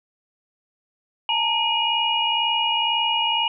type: tone cluster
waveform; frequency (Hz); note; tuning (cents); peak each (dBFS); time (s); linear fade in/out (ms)
sine; 860 / 922 / 2434 / 2882; A5 / A#5 / D#7 / F#7; -40 / -19 / -39 / -46; -29 / -24 / -29 / -21; 1.29-3.48; 2
effects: none